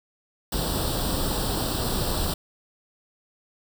pink noise with comb filter, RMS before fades -26 dBFS, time 0.52-2.34 s, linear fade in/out 5 ms, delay 0.23 ms, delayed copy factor +0.8, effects none

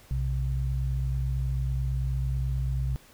sine tone pair together, 61.6 / 130.73 Hz, B1 / C3, -4 / -1 cents, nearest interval octave + minor second, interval 1303 cents, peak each -27 / -29 dBFS, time 0.11-2.96 s, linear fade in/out 0 ms, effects pink hiss -55 dBFS RMS until 3.13 s

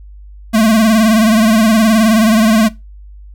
square tone with vibrato, 220 Hz, A3, in tune, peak -8 dBFS, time 0.53-2.69 s, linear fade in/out 20 ms, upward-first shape sine, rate 19 Hz, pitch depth 72 cents each way, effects noise-tail reverb RT60 0.2 s tail -19 dB re dry + added 50 Hz sine -32 dBFS peak until 3.34 s

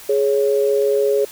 sine tone pair together, 417.3 / 554.4 Hz, G#4 / C#5, +8 / 0 cents, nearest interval perfect fourth, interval 492 cents, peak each -15 / -19 dBFS, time 0.09-1.25 s, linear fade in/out 5 ms, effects white hiss -39 dBFS RMS until 1.31 s

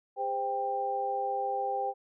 sine tone cluster, 404.2 / 518 / 790 Hz, G#4 / C5 / G5, -47 / -17 / +13 cents, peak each -38 / -35 / -30 dBFS, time 0.16-1.94 s, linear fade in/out 50 ms, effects none

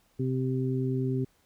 harmonic tone, 130 Hz, C3, 11 cents flat, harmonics 1 / 2 / 3, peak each -28 / -31 / -33 dBFS, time 0.19-1.25 s, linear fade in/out 10 ms, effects pink hiss -67 dBFS RMS until 1.45 s

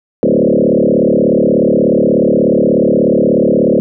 sine tone with frequency modulation, 370 Hz, F#4, in tune, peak -7 dBFS, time 0.23-3.8 s, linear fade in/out 0 ms, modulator 36.6 Hz, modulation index 5.2, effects none

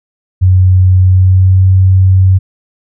sine tone with pitch glide, 92.5 to 94.17 Hz, F#2 to F#2, 0 to +31 cents, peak -3 dBFS, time 0.41-2.39 s, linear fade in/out 20 ms, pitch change +31 cents, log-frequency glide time 1-1.66 s, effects none

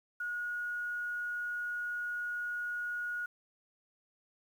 sine tone with quantisation, 1447 Hz, F#6, 39 cents flat, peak -34 dBFS, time 0.2-3.26 s, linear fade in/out 5 ms, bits 10, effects none

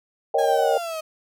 sine chord, Eb dominant seventh, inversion second, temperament equal, 466.2 / 554.4 / 622.3 / 784 Hz, Bb4 / Db5 / Eb5 / G5, 0 / 0 / 0 / 0 cents, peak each -23 dBFS, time 0.34-0.78 s, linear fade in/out 5 ms
35% pulse linear sweep, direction down, 830.6 to 622.3 Hz, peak -26 dBFS, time 0.38-1.01 s, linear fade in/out 10 ms
effects none

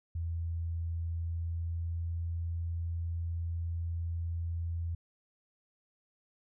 sine tone with pitch glide, 83.5 to 84.18 Hz, E2 to E2, +23 to +37 cents, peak -32 dBFS, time 0.15-4.95 s, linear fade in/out 5 ms, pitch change +14 cents, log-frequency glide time 1.09-2.18 s, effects none

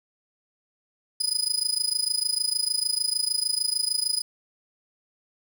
30% pulse tone with amplitude modulation, 4978 Hz, D#8, in tune, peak -17 dBFS, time 1.2-4.22 s, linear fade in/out 10 ms, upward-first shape sine, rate 26.6 Hz, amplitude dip 90%, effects 9-bit

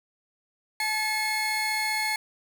30% pulse tone pair together, 861 / 2170 Hz, A5 / C#7, -38 / -37 cents, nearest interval octave + major third, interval 1601 cents, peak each -27 / -24 dBFS, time 0.8-2.16 s, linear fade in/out 2 ms, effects none

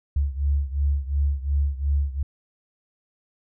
sine beating tone pair, 69.9 / 72.7 Hz, C#2 / D2, +15 / -17 cents, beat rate 2.8 Hz, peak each -22 / -25 dBFS, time 0.16-2.23 s, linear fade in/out 5 ms, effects none

